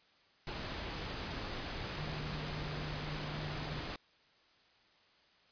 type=tone in noise; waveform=sine; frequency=150.5 Hz; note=D3; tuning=43 cents sharp; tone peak=-42 dBFS; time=1.98-3.8 s; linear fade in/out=2 ms; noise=pink; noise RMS=-41 dBFS; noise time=0.47-3.96 s; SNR=-4 dB; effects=white hiss -67 dBFS RMS until 5.51 s + resampled to 11025 Hz